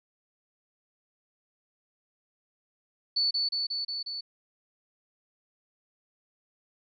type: tone with echo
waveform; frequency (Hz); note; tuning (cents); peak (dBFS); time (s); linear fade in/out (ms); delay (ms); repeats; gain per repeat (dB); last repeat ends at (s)
sine; 4466; C#8; +12; -23; 3.16-3.31; 10; 180; 5; -2; 4.21
effects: none